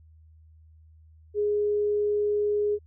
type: tone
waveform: sine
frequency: 415.3 Hz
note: G#4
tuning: in tune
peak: -22 dBFS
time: 1.34-2.79 s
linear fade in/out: 50 ms
effects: added 79 Hz sine -51 dBFS peak until 2.86 s

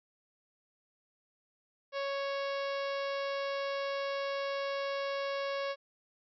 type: harmonic tone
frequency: 554.4 Hz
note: C#5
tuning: in tune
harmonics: 1 / 2 / 3 / 4 / 5 / 6 / 7 / 8 / 9 / 10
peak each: -34 / -40 / -44 / -46 / -48 / -50 / -51 / -52 / -53 / -54 dBFS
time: 1.92-5.76 s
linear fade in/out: 50 ms
effects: none

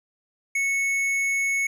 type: tone with tanh clipping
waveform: sine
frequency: 2206 Hz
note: C#7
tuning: 9 cents flat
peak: -23 dBFS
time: 0.55-1.67 s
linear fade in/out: 5 ms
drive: 11 dB
effects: none

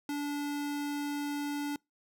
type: tone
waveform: square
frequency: 289.5 Hz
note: D4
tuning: 25 cents flat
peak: -33 dBFS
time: 0.09-1.76 s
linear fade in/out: 2 ms
effects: noise-tail reverb RT60 0.2 s tail -26 dB re dry

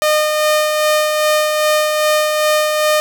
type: tone with tremolo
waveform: sawtooth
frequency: 610 Hz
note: D#5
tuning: 34 cents flat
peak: -7 dBFS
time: 0.02-3 s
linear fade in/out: 0 ms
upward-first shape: sine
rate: 2.5 Hz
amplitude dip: 35%
effects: none

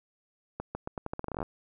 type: accelerating click train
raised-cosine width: 1 ms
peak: -20 dBFS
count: 16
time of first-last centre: 0.6-1.428 s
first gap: 150 ms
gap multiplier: 0.83
effects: none

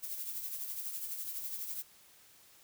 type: noise with tremolo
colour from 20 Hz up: violet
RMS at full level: -38 dBFS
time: 0.02-1.83 s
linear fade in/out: 20 ms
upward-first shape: triangle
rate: 12 Hz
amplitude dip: 55%
effects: white hiss -61 dBFS RMS until 2.63 s

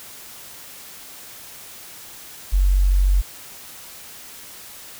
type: tone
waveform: sine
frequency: 46.79 Hz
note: F#1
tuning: 20 cents sharp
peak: -13 dBFS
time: 2.52-3.22 s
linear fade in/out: 20 ms
effects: white hiss -40 dBFS RMS until 4.99 s

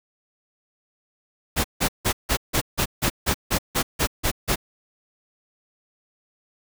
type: noise bursts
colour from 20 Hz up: pink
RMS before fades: -21 dBFS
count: 13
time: 1.56-4.559 s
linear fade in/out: 20 ms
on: 83 ms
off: 160 ms
effects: none

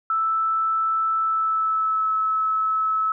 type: tone with pitch glide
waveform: sine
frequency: 1318.5 to 1298.8 Hz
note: E6 to E6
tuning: 0 to -26 cents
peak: -19 dBFS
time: 0.1-3.12 s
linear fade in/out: 2 ms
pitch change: -26 cents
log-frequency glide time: 1.19-2.13 s
effects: none

